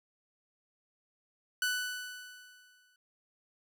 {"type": "tone with exponential decay", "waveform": "sawtooth", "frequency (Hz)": 1491, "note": "F#6", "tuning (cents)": 13, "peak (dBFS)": -24, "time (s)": [1.62, 2.96], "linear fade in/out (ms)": 2, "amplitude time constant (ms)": 290, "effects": []}